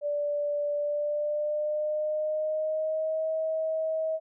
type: tone with pitch glide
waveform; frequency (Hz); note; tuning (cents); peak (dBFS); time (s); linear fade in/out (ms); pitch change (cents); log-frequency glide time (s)
sine; 584 to 636.9; D5 to D#5; -10 to +40; -26; 0.01-4.2; 50; +150; 0.74-3.3
effects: none